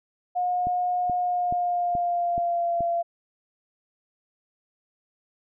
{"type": "tone with pitch glide", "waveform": "sine", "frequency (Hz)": [719, 684.9], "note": ["F#5", "F5"], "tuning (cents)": [-50, -34], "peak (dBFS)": -22, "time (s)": [0.35, 3.03], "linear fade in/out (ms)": 20, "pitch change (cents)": -84, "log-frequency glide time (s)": [1.15, 2.79]}
{"type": "click train", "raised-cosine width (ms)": 3, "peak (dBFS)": -22, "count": 6, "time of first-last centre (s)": [0.67, 2.807], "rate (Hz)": 2.34}
{"effects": []}